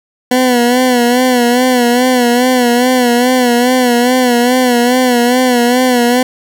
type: tone with vibrato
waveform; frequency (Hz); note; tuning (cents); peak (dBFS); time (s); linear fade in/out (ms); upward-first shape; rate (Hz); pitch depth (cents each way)
20% pulse; 247.2; B3; +2; -3; 0.31-6.23; 5; sine; 2.4; 63
effects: none